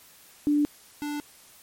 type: tone pair in turn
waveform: sine / square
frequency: 293.7 / 293.7 Hz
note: D4 / D4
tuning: 0 / 0 cents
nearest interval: unison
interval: 0 cents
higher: neither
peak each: -19 / -30 dBFS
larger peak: first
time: 0.47-0.65 / 1.02-1.2 s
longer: neither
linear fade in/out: 0 ms
effects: white hiss -53 dBFS RMS until 1.62 s + MP3 64 kbps